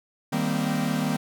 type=chord; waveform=45% pulse; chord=C minor seventh; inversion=first; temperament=equal with one note detuned; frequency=155.56 / 196 / 233.1 / 258.5 Hz; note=Eb3 / G3 / Bb3 / C4; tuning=0 / 0 / 0 / -21 cents; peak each=-29 dBFS; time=0.32-1.17 s; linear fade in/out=10 ms; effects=none